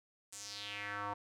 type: tone with band-pass filter sweep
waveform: square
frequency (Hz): 102.5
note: G#2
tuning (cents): -22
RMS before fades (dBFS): -43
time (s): 0.32-1.14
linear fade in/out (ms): 10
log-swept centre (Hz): 8300 to 910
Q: 3.2
effects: none